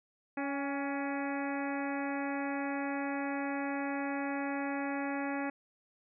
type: harmonic tone with a mistuned harmonic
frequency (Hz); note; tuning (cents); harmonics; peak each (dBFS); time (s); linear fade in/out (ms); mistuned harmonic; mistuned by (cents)
280.6; C#4; +21; 1 / 2 / 3 / 4 / 5 / 6 / 7 / 8 / 9; -35 / -41 / -40 / -47 / -46 / -44 / -46 / -49 / -49; 0.37-5.5; 5; 3; -34
effects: none